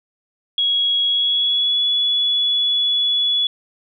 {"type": "tone with pitch glide", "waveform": "sine", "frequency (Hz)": [3322, 3406], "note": ["G#7", "G#7"], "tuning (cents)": [0, 43], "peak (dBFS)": -15, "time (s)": [0.58, 3.47], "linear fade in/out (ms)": 2, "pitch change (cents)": 43, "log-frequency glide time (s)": [1.05, 1.82], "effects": []}